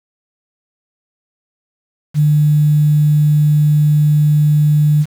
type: tone with quantisation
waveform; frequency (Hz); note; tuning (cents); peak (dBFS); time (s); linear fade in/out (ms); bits
sine; 150; D3; +37; -8; 2.14-5.06; 50; 6
effects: none